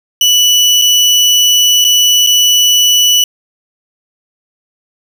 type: tone with dropouts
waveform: 30% pulse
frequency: 2960 Hz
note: F#7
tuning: in tune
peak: -3 dBFS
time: 0.21-3.24 s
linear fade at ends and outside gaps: 2 ms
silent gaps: 0.816-0.82 / 1.843-1.848 / 2.265-2.271 s
effects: none